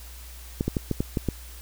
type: clicks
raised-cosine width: 3 ms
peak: -11 dBFS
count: 7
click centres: 0.609 / 0.68 / 0.768 / 0.913 / 1.005 / 1.172 / 1.287 s
effects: added 60 Hz sine -41 dBFS peak until 1.61 s + white hiss -47 dBFS RMS until 1.61 s